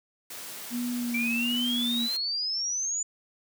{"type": "high-pass noise", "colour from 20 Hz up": "white", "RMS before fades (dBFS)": -40, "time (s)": [0.3, 2.17], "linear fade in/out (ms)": 5, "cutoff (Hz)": 140, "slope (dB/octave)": 12}
{"type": "tone with vibrato", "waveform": "sine", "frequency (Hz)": 239.4, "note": "A#3", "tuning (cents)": 46, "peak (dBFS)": -28, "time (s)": [0.7, 2.09], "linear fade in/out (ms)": 50, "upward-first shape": "sine", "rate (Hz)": 1.3, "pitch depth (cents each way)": 32}
{"type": "exponential sweep", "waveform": "sine", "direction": "up", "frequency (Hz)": [2317, 7040], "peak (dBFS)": -27, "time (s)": [1.14, 3.03], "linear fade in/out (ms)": 5}
{"effects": []}